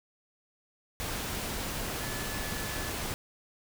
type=tone in noise; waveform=sine; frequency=1725 Hz; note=A6; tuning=35 cents flat; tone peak=-43 dBFS; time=2.01-2.9 s; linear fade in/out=0 ms; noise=pink; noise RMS=-35 dBFS; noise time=1-3.14 s; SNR=-11 dB; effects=none